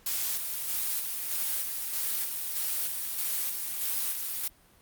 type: noise with tremolo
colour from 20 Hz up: blue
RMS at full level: -30 dBFS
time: 0.06-4.48 s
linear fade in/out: 5 ms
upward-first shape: square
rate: 1.6 Hz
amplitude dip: 35%
effects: pink hiss -60 dBFS RMS until 4.81 s + Opus 48 kbps